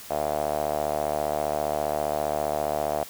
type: tone with band-pass filter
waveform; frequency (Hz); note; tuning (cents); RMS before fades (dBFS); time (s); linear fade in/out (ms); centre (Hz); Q
sawtooth; 75; D2; +37; -27; 0.1-3.04; 10; 670; 5.7
effects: white hiss -43 dBFS RMS until 3.09 s